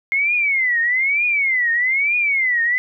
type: tone with vibrato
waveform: sine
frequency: 2127 Hz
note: C7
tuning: 28 cents sharp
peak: -15 dBFS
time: 0.12-2.78 s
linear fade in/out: 0 ms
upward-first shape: triangle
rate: 1.1 Hz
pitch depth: 260 cents each way
effects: none